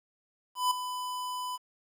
square tone with ADSR envelope, 1000 Hz, B5, 21 cents sharp, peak -23 dBFS, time 0.55-1.58 s, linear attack 160 ms, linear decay 6 ms, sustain -11 dB, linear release 30 ms, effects 10-bit

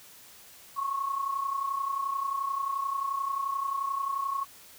sine tone pair together, 1072.6 / 1104 Hz, C6 / C#6, +43 / -7 cents, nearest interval unison, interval 50 cents, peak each -35 / -29 dBFS, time 0.76-4.45 s, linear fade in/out 20 ms, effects white hiss -52 dBFS RMS until 4.78 s

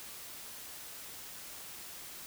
silence, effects white hiss -47 dBFS RMS until 2.26 s

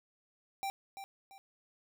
square tone with echo, 784 Hz, G5, in tune, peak -35 dBFS, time 0.63-0.7 s, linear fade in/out 0 ms, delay 340 ms, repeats 2, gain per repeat -9 dB, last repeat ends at 1.38 s, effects none

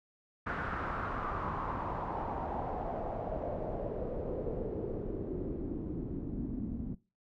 pink noise with low-pass filter sweep, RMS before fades -37 dBFS, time 0.46-6.95 s, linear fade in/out 10 ms, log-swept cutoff 1500 to 230 Hz, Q 3.6, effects noise-tail reverb RT60 0.3 s tail -21 dB re dry

